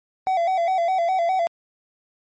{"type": "tone with vibrato", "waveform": "triangle", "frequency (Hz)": 716, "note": "F5", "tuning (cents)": 43, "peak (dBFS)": -16, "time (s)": [0.27, 1.47], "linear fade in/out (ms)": 0, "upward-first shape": "square", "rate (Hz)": 4.9, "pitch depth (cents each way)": 91, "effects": ["MP3 32 kbps"]}